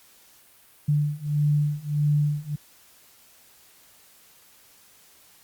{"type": "beating tone pair", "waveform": "sine", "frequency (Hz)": [146.83, 148.43], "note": ["D3", "D3"], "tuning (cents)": [0, 19], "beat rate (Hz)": 1.6, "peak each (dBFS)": [-24, -23], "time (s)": [0.88, 2.56], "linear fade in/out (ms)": 10, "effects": ["white hiss -55 dBFS RMS until 5.43 s", "Opus 48 kbps"]}